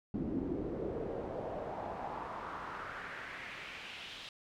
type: noise with band-pass filter sweep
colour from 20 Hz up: brown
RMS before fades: -41 dBFS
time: 0.14-4.29 s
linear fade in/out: 2 ms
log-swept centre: 260 to 3500 Hz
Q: 2.6
effects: none